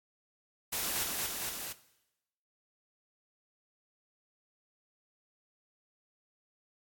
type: noise with echo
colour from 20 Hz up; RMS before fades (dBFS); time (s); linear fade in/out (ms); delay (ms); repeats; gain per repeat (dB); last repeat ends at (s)
white; -34; 0.72-1.04; 10; 230; 3; -2; 1.73
effects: noise-tail reverb RT60 0.9 s tail -17 dB re dry + AAC 64 kbps